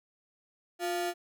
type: ring-modulated tone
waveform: 45% pulse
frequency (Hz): 524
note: C5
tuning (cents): +2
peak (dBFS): -27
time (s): 0.79-1.14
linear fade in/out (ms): 50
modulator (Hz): 169
effects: none